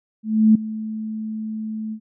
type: tone with ADSR envelope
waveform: sine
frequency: 217.9 Hz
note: A3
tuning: 17 cents flat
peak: -8 dBFS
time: 0.23-2 s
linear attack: 320 ms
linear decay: 6 ms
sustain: -17 dB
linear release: 76 ms
effects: none